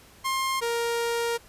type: tone pair in turn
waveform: sawtooth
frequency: 1062 / 467.9 Hz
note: C6 / A#4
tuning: +25 / +6 cents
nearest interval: octave + major second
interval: 1419 cents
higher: first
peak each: -21 dBFS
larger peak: neither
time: 0.24-0.61 / 0.61-1.38 s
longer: second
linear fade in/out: 20 ms
effects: pink hiss -53 dBFS RMS until 1.48 s + resampled to 32000 Hz